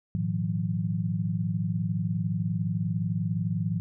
sine tone cluster, 108.3 / 122.5 / 159.8 / 179.7 Hz, A2 / B2 / D#3 / F3, -27 / -14 / +47 / +50 cents, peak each -30 / -39 / -30 / -30 dBFS, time 0.15-3.8 s, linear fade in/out 0 ms, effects none

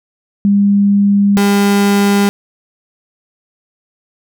sine / 35% pulse tone pair in turn, 201.3 / 201.3 Hz, G3 / G3, +46 / +46 cents, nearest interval unison, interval 0 cents, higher neither, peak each -7 dBFS, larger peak neither, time 0.45-1.37 / 1.37-2.29 s, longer neither, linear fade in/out 0 ms, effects none

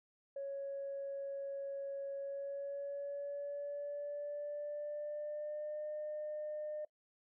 sine tone with pitch glide, 554.4 to 604.6 Hz, C#5 to D#5, 0 to -50 cents, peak -38 dBFS, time 0.36-6.85 s, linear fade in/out 5 ms, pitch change +150 cents, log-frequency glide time 2.16-5.86 s, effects noise-tail reverb RT60 0.1 s tail -22 dB re dry + tanh soft clip ceiling -35 dBFS

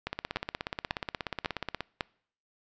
two click trains, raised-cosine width 0.3 ms, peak -13 / -16 dBFS, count 4 / 30, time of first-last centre 0.36-2.008 / 0.07-1.807 s, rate 1.82 / 16.7 Hz, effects noise-tail reverb RT60 0.6 s tail -25 dB re dry + resampled to 16000 Hz

